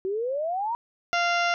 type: exponential sweep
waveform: sine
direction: up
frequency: 370 to 969 Hz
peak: -25 dBFS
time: 0.05-0.75 s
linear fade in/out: 0 ms
type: harmonic tone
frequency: 694 Hz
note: F5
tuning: 11 cents flat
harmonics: 1 / 2 / 3 / 4 / 5 / 6 / 7 / 8 / 9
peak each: -25 / -26 / -30 / -31 / -38 / -41 / -41 / -37 / -44 dBFS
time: 1.13-1.54 s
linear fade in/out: 0 ms
effects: none